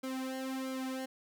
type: tone with flanger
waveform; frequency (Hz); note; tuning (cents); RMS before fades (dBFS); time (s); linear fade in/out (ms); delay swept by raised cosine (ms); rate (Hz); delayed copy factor
sawtooth; 262.3; C4; +4; -38; 0.03-1.06; 10; 1.1 to 3; 1.5; -1
effects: none